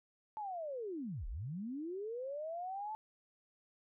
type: linear two-way sweep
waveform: sine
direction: down then up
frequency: 880 to 30.51 to 880 Hz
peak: -39 dBFS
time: 0.37-2.95 s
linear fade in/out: 0 ms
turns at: 1.27 s
effects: none